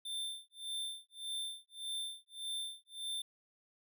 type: tone with tremolo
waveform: square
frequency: 3566 Hz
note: A7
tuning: 22 cents sharp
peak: -37 dBFS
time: 0.05-3.22 s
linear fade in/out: 5 ms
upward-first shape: sine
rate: 1.7 Hz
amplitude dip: 100%
effects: none